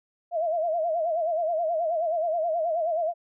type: tone with vibrato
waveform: sine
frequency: 659.3 Hz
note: E5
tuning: in tune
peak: -23 dBFS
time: 0.31-3.14 s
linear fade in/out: 50 ms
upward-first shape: sine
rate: 9.4 Hz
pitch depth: 110 cents each way
effects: none